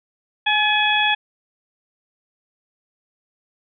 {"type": "harmonic tone with a mistuned harmonic", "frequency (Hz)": 841, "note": "G#5", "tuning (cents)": 22, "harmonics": [1, 2, 3, 4], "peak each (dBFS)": [-21, -21, -21, -21], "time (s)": [0.46, 1.15], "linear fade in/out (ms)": 10, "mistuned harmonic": 2, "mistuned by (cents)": 30, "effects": []}